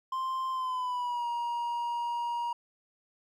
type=tone with pitch glide; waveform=triangle; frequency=1046.5 to 948.6 Hz; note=C6 to A#5; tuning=0 to +30 cents; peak=-28 dBFS; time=0.12-2.53 s; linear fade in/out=5 ms; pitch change=-170 cents; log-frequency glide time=0.51-1.27 s; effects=none